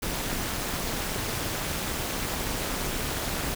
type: noise with amplitude modulation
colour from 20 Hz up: pink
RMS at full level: -27 dBFS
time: 0.02-3.55 s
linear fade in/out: 10 ms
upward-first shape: sine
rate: 217 Hz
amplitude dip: 75%
effects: none